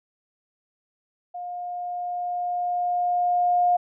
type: tone with level ramp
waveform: sine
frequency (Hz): 711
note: F5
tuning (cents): +31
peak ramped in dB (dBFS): -31 to -16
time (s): 1.34-3.77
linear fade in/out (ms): 10
effects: none